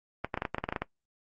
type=clicks; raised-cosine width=0.5 ms; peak=-15 dBFS; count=12; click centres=0.246 / 0.342 / 0.375 / 0.421 / 0.452 / 0.546 / 0.583 / 0.64 / 0.689 / 0.725 / 0.762 / 0.82 s; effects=noise-tail reverb RT60 0.1 s tail -18 dB re dry + Opus 32 kbps